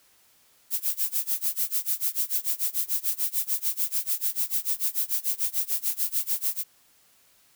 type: noise with tremolo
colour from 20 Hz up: violet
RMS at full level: -24 dBFS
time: 0.7-6.64 s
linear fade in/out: 50 ms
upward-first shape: sine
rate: 6.8 Hz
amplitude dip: 95%
effects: white hiss -61 dBFS RMS until 7.55 s